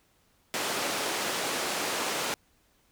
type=band-pass noise; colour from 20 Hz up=pink; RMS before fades=-31 dBFS; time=0.54-2.34 s; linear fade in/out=0 ms; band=350 to 9800 Hz; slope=12 dB/octave; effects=pink hiss -67 dBFS RMS until 2.91 s